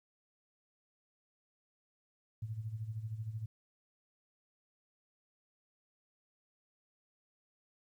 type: tone with tremolo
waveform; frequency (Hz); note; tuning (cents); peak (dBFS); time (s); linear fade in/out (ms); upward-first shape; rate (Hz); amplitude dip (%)
sine; 110; A2; 0; -35; 2.42-3.46; 5; sine; 13; 70
effects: 12-bit